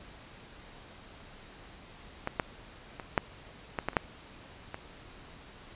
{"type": "clicks", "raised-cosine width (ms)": 0.5, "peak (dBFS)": [-16, -12, -24, -8, -15, -14, -30, -8, -22], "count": 9, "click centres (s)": [2.274, 2.398, 2.998, 3.178, 3.788, 3.886, 3.932, 3.968, 4.744], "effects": ["pink hiss -51 dBFS RMS until 5.75 s", "resampled to 8000 Hz"]}